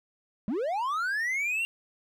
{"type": "linear sweep", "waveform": "triangle", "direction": "up", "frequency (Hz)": [185, 2794], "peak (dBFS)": -25, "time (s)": [0.48, 1.65], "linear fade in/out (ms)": 0, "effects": []}